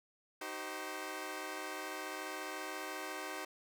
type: chord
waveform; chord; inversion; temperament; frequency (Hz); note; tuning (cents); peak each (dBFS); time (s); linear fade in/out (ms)
10% pulse; C minor; first; equal with one note detuned; 311.1 / 382.4 / 523.3; Eb4 / G4 / C5; 0 / -43 / 0; -37 / -36 / -38; 0.41-3.45; 5
effects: none